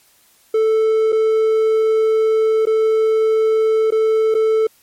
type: tone with dropouts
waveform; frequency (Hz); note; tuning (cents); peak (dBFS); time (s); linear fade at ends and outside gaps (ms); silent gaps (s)
triangle; 440; A4; 0; -10; 0.54-4.67; 5; 1.122-1.126 / 2.655-2.669 / 3.906-3.921 / 4.343-4.349
effects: white hiss -54 dBFS RMS until 4.82 s + MP3 64 kbps